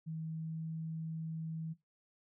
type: tone with pitch glide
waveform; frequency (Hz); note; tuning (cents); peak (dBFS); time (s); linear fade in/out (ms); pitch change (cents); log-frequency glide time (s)
sine; 160 to 161.02; D#3 to E3; +49 to -40; -38; 0.06-1.74; 20; +11; 0.23-0.67
effects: noise-tail reverb RT60 0.2 s tail -17 dB re dry